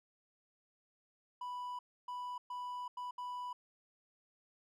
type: tone bursts at uneven times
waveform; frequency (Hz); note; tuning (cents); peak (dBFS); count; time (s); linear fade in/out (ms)
triangle; 987.8; B5; 0; -38; 5; 1.41-1.79 / 2.08-2.38 / 2.5-2.88 / 2.97-3.11 / 3.18-3.53; 5
effects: none